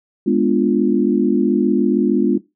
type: chord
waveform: sine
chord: G# diminished seventh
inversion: none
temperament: equal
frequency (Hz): 207.7 / 246.9 / 293.7 / 349.2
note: G#3 / B3 / D4 / F4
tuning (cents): 0 / 0 / 0 / 0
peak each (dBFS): -18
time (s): 0.26-2.38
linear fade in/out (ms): 10
effects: noise-tail reverb RT60 0.2 s tail -17 dB re dry